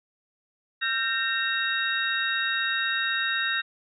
sine tone cluster, 1358 / 1570 / 1842 / 2730 / 3762 Hz, F6 / G6 / A#6 / F7 / A#7, -49 / +2 / -21 / -40 / +15 cents, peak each -34 / -29 / -28 / -35 / -30 dBFS, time 0.81-3.62 s, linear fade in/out 20 ms, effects none

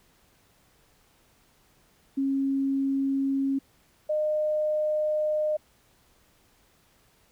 sine tone pair in turn, 272.4 / 610.5 Hz, C#4 / D#5, -30 / -33 cents, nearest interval octave + major second, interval 1397 cents, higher second, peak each -23 dBFS, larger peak neither, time 2.17-3.59 / 4.09-5.57 s, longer second, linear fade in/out 10 ms, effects pink hiss -63 dBFS RMS until 7.31 s

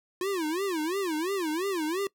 square tone with vibrato, 349.2 Hz, F4, in tune, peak -28 dBFS, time 0.21-2.07 s, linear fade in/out 2 ms, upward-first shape sine, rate 2.9 Hz, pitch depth 240 cents each way, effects noise-tail reverb RT60 0.1 s tail -21 dB re dry

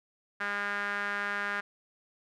sawtooth tone with band-pass filter, 203.1 Hz, G#3, 38 cents flat, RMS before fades -33 dBFS, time 0.4-1.61 s, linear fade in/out 10 ms, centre 1600 Hz, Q 4, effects none

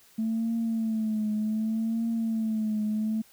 sine tone with vibrato, 220.8 Hz, A3, 6 cents sharp, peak -24 dBFS, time 0.18-3.22 s, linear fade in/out 10 ms, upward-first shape triangle, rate 0.66 Hz, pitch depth 71 cents each way, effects tanh soft clip ceiling -21 dBFS + white hiss -58 dBFS RMS until 3.32 s

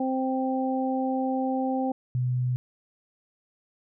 harmonic tone, 261.6 Hz, C4, in tune, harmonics 1 / 2 / 3, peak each -26 / -31 / -30 dBFS, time 0-1.92 s, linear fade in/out 5 ms
sine tone, 125.3 Hz, B2, 25 cents sharp, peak -23 dBFS, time 2.15-2.56 s, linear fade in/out 0 ms
effects none

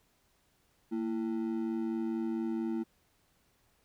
triangle ring-modulated tone, 280.6 Hz, C#4, 21 cents sharp, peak -26 dBFS, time 0.91-2.84 s, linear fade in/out 20 ms, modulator 52.2 Hz, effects pink hiss -71 dBFS RMS until 3.84 s

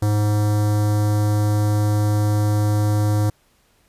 square tone with notch filter, 104.8 Hz, G#2, 16 cents sharp, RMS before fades -18 dBFS, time 0.02-3.3 s, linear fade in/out 5 ms, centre 2600 Hz, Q 0.56, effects pink hiss -60 dBFS RMS until 3.88 s + resampled to 32000 Hz

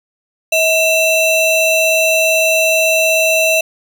square ring-modulated tone, 1661.2 Hz, G#6, in tune, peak -8 dBFS, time 0.52-3.61 s, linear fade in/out 5 ms, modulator 1020 Hz, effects none

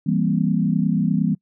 sine chord, C dominant seventh, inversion first, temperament equal, 164.81 / 196 / 233.1 / 261.6 Hz, E3 / G3 / Bb3 / C4, 0 / 0 / 0 / 0 cents, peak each -21 / -21 / -23 / -26 dBFS, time 0.06-1.35 s, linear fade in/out 10 ms, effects noise-tail reverb RT60 0.1 s tail -25 dB re dry

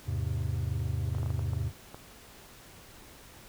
triangle chord, E augmented, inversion none, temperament equal with one note detuned, 81.51 / 103.83 / 130.81 Hz, E2 / G#2 / B#2, -19 / 0 / 0 cents, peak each -31 / -31 / -32 dBFS, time 0.05-1.72 s, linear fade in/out 50 ms
clicks, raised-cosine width 1 ms, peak -28 dBFS, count 8, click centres 1.149 / 1.184 / 1.231 / 1.261 / 1.304 / 1.393 / 1.534 / 1.945 s
effects pink hiss -52 dBFS RMS until 3.48 s

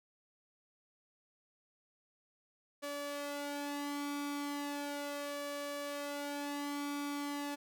sawtooth tone with flanger, 287.5 Hz, D4, 37 cents flat, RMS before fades -40 dBFS, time 2.82-7.56 s, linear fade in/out 20 ms, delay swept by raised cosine 1.7 to 2.62 ms, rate 0.36 Hz, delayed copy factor +0.6, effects none

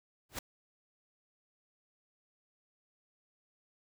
pink noise with exponential growth, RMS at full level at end -32 dBFS, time 0.29-0.39 s, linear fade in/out 5 ms, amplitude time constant 20 ms, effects none

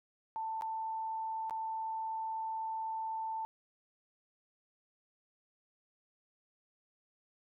sine tone with dropouts, 888 Hz, A5, 16 cents sharp, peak -35 dBFS, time 0.36-3.45 s, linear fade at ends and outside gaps 0 ms, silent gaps 0.611-0.621 / 1.497-1.508 s, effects none

